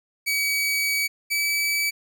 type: tone pair in turn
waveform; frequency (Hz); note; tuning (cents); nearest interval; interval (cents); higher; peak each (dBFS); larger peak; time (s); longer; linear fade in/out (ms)
sawtooth; 2273 / 2297; C#7 / D7; +43 / -39; unison; 18; second; -18; neither; 0.26-1.08 / 1.3-1.91; first; 20
effects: none